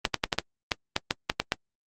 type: clicks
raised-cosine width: 0.2 ms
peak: -5 dBFS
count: 11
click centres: 0.052 / 0.143 / 0.239 / 0.328 / 0.386 / 0.718 / 0.964 / 1.109 / 1.299 / 1.4 / 1.521 s
effects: Opus 24 kbps